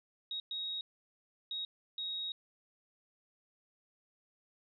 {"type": "tone bursts at uneven times", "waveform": "sine", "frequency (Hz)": 3778, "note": "A#7", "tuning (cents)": 22, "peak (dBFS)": -36, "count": 4, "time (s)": [[0.31, 0.4], [0.51, 0.81], [1.51, 1.65], [1.98, 2.32]], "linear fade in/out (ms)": 2, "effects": []}